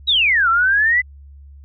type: exponential two-way sweep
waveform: sine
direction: down then up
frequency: 3951 to 1323 to 2031 Hz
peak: -12 dBFS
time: 0.07-1.02 s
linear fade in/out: 20 ms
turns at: 0.49 s
effects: added 70 Hz sine -38 dBFS peak until 1.64 s